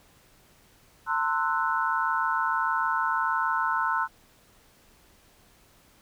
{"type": "chord", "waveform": "sine", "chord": "F# half-diminished seventh", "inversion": "first", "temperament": "equal with one note detuned", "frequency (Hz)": [900, 1046.5, 1318.5, 1480], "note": ["A5", "C6", "E6", "F#6"], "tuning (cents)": [39, 0, 0, 0], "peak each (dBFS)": -29, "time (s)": [1.06, 4.08], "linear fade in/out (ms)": 50, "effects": ["pink hiss -59 dBFS RMS until 6.01 s"]}